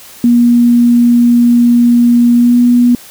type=tone with pitch glide; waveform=sine; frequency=239.1 to 242.7 Hz; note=A#3 to B3; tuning=+44 to -30 cents; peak=-4 dBFS; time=0.24-2.95 s; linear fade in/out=2 ms; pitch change=+26 cents; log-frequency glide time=2.35-2.58 s; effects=white hiss -35 dBFS RMS until 3.1 s